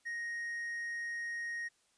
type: tone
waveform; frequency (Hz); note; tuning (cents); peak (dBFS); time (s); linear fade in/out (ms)
triangle; 1871; A#6; +6; -35; 0.05-1.69; 20
effects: white hiss -72 dBFS RMS until 1.97 s + resampled to 22050 Hz